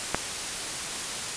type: click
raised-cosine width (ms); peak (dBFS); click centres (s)
0.5; -7; 0.146
effects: white hiss -32 dBFS RMS until 1.36 s + resampled to 22050 Hz